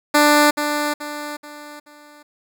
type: tone with echo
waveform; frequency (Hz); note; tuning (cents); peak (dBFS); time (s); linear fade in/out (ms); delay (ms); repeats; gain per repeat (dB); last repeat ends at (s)
10% pulse; 295.7; D4; +12; -3; 0.14-0.51; 10; 430; 4; -8; 2.23
effects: none